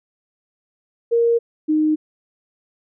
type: tone pair in turn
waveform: sine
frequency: 467 / 308.4 Hz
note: A#4 / D#4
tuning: +3 / -15 cents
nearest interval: perfect fifth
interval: 718 cents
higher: first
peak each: -13 / -14 dBFS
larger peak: first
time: 1.11-1.39 / 1.68-1.96 s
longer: neither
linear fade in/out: 20 ms
effects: none